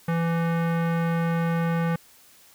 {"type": "tone with low-pass filter", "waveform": "square", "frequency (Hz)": 167.1, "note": "E3", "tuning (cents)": 24, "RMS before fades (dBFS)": -24, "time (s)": [0.08, 1.96], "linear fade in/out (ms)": 5, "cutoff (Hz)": 1800, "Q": 1.4, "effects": ["white hiss -54 dBFS RMS until 2.54 s"]}